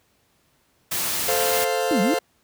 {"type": "noise", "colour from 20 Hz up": "white", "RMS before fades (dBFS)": -25, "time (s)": [0.91, 1.65], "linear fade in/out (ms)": 10}
{"type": "chord", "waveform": "40% pulse", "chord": "F major", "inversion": "first", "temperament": "equal", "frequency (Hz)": [440, 523.3, 698.5], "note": ["A4", "C5", "F5"], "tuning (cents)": [0, 0, 0], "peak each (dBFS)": [-25, -24, -25], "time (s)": [1.28, 2.19], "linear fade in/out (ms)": 5}
{"type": "exponential two-way sweep", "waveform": "sine", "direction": "down then up", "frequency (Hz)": [349.2, 179.7, 349.2], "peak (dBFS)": -19, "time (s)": [1.91, 2.14], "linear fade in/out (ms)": 0, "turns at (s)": 2.01}
{"effects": ["pink hiss -64 dBFS RMS until 2.43 s", "high-pass 60 Hz 12 dB/octave"]}